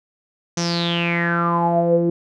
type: tone with low-pass filter sweep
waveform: sawtooth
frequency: 170.9 Hz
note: F3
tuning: 37 cents flat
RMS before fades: -19 dBFS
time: 0.57-2.1 s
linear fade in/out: 5 ms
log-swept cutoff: 6100 to 380 Hz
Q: 9.8
effects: none